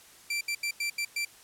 sawtooth tone bursts at uneven times, 2349 Hz, D7, in tune, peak -25 dBFS, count 6, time 0.3-0.41 / 0.48-0.55 / 0.63-0.71 / 0.8-0.9 / 0.98-1.05 / 1.16-1.25 s, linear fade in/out 5 ms, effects white hiss -54 dBFS RMS until 1.43 s + low-pass 12000 Hz 12 dB/octave

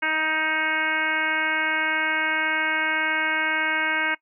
harmonic tone, 313.9 Hz, D#4, 15 cents sharp, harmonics 1 / 2 / 3 / 4 / 5 / 6 / 7 / 8 / 9, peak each -35 / -36 / -30 / -34 / -25 / -32 / -26 / -35 / -36 dBFS, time 0.02-4.15 s, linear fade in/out 10 ms, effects noise-tail reverb RT60 0.1 s tail -21 dB re dry

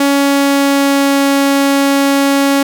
sawtooth tone with pitch glide, 280.1 to 277.8 Hz, C#4 to C#4, +18 to +4 cents, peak -5 dBFS, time 0-2.63 s, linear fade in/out 5 ms, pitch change -14 cents, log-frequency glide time 0.1-1.24 s, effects none

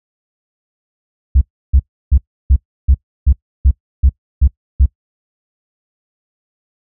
sine tone bursts, 66.4 Hz, C2, 26 cents sharp, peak -3 dBFS, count 10, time 1.35-4.86 s, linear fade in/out 10 ms, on 63 ms, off 320 ms, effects noise-tail reverb RT60 0.1 s tail -23 dB re dry + tanh soft clip ceiling -2 dBFS

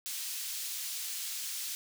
pink high-pass noise, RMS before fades -38 dBFS, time 0.06-1.75 s, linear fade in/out 0 ms, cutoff 4100 Hz, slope 12 dB/octave, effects none

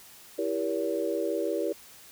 sine chord, E diminished seventh, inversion none, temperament just, 329.6 / 395.6 / 474.7 / 569.6 Hz, E4 / G4 / Bb4 / Db5, 0 / +16 / +31 / +47 cents, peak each -32 dBFS, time 0.38-1.73 s, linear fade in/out 10 ms, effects white hiss -51 dBFS RMS until 2.11 s

